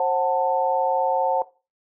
sine chord, F# diminished, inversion second, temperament just, 532.8 / 740 / 888 Hz, C5 / F#5 / A5, +31 / 0 / +16 cents, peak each -23 dBFS, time 0-1.42 s, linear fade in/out 2 ms, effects noise-tail reverb RT60 0.3 s tail -17 dB re dry

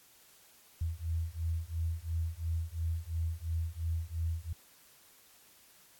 sine beating tone pair, 80.9 / 83.8 Hz, E2 / E2, -32 / +29 cents, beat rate 2.9 Hz, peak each -35 / -35 dBFS, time 0.81-4.53 s, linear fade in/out 5 ms, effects white hiss -61 dBFS RMS until 5.99 s + AAC 64 kbps

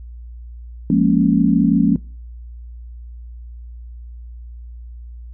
sine chord, Bb minor seventh, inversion second, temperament equal, 174.61 / 207.7 / 233.1 / 277.2 Hz, F3 / Ab3 / Bb3 / Db4, 0 / 0 / 0 / 0 cents, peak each -17 dBFS, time 0.9-1.96 s, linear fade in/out 2 ms, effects noise-tail reverb RT60 0.4 s tail -21 dB re dry + added 59 Hz sine -32 dBFS peak until 5.33 s

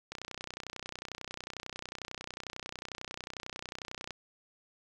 click train, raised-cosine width 0.2 ms, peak -22 dBFS, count 125, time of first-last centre 0.12-4.107 s, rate 31.1 Hz, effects 10-bit

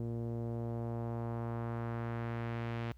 sawtooth tone with low-pass filter sweep, 116.54 Hz, A#2, in tune, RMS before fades -38 dBFS, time 0-2.92 s, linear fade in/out 0 ms, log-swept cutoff 400 to 2800 Hz, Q 1.2, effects added 60 Hz sine -53 dBFS peak until 2.97 s + pink hiss -74 dBFS RMS until 2.97 s

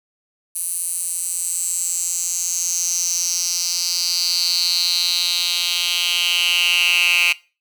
10% pulse tone with high-pass filter sweep, 174.61 Hz, F3, in tune, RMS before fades -20 dBFS, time 0.55-7.33 s, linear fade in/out 10 ms, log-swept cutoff 10000 to 2500 Hz, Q 5.6, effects noise-tail reverb RT60 0.3 s tail -19 dB re dry

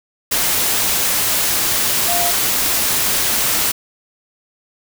sine tone in noise, 698 Hz, F5, 1 cent flat, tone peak -20 dBFS, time 2.08-2.31 s, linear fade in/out 10 ms, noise white, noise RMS -17 dBFS, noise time 0.31-3.72 s, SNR -6 dB, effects none

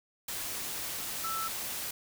sine tone in noise, 1324 Hz, E6, 7 cents sharp, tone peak -33 dBFS, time 1.24-1.48 s, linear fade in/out 5 ms, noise white, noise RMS -37 dBFS, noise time 0.28-1.91 s, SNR +1 dB, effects none

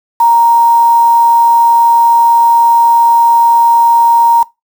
sine tone with quantisation, 932.3 Hz, A#5, in tune, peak -4 dBFS, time 0.2-4.43 s, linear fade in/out 5 ms, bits 4, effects noise-tail reverb RT60 0.2 s tail -21 dB re dry

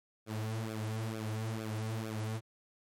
sawtooth tone with flanger, 110 Hz, A2, in tune, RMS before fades -37 dBFS, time 0.26-2.41 s, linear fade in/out 50 ms, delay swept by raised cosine 1 to 6 ms, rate 2.2 Hz, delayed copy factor -0.85, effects MP3 64 kbps

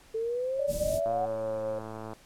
sine exponential sweep, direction up, 440 to 743 Hz, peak -28 dBFS, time 0.14-1.26 s, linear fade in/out 10 ms
sine tone with pitch glide, 589 to 543.2 Hz, D5 to C#5, +5 to -35 cents, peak -30 dBFS, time 0.59-1.79 s, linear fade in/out 5 ms, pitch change -140 cents, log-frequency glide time 0.75-1.63 s
pink band-stop noise, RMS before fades -35 dBFS, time 0.67-1.01 s, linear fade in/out 50 ms, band 230 to 6900 Hz, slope 12 dB/octave
click train, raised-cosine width 1 ms, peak -26 dBFS, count 119, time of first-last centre 1.06-2.133 s, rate 110 Hz
effects pink hiss -57 dBFS RMS until 2.25 s + low-pass 12000 Hz 12 dB/octave

